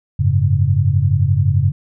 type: chord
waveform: sine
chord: F# suspended second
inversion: none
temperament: just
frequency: 92.5 / 104.06 / 138.75 Hz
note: F#2 / G#2 / C#3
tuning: 0 / +4 / +2 cents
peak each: -16 dBFS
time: 0.19-1.72 s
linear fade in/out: 10 ms
effects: none